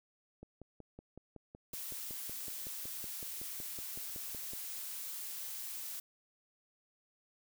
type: click train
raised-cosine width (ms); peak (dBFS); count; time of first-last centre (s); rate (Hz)
2; -36; 23; 0.43-4.534; 5.36
type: noise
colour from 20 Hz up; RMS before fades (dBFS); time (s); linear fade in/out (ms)
blue; -43; 1.73-6; 5
effects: none